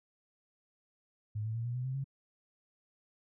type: tone with pitch steps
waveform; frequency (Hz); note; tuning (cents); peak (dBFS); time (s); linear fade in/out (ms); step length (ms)
sine; 106.3 / 110.81 / 115.52 / 120.43 / 125.54 / 130.87 / 136.43; G#2 / A2 / A#2 / B2 / B2 / C3 / C#3; +41 / +13 / -15 / -43 / +29 / +1 / -27; -33; 1.35-2.043; 10; 99
effects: none